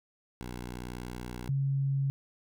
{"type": "tone pair in turn", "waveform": ["10% pulse", "sine"], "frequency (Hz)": [61, 137.34], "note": ["B1", "C#3"], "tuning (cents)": [-21, -16], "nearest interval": "octave + major second", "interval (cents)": 1405, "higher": "second", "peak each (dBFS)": [-30, -26], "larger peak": "second", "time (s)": [[0.41, 1.49], [1.49, 2.1]], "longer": "first", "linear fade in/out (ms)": 0, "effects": []}